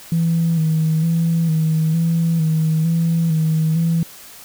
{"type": "tone with vibrato", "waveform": "sine", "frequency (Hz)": 162.2, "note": "E3", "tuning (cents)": -28, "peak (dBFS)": -13, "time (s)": [0.12, 4.03], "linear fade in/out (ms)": 2, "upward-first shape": "square", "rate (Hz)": 1.1, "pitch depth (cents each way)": 39, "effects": ["tanh soft clip ceiling -10 dBFS", "white hiss -40 dBFS RMS until 4.44 s"]}